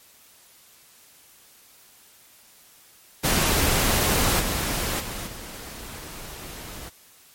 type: noise with level steps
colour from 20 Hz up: pink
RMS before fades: -21 / -26 / -33 / -38 dBFS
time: 3.23-6.9 s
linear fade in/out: 20 ms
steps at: 4.39 / 4.99 / 5.26 s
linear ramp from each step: 20 ms
effects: white hiss -53 dBFS RMS until 7.34 s + MP3 64 kbps